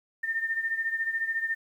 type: beating tone pair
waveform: sine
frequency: 1808 / 1822 Hz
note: A6 / A#6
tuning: +47 / -40 cents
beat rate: 14 Hz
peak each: -28 / -33 dBFS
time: 0.23-1.55 s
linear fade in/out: 10 ms
effects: 10-bit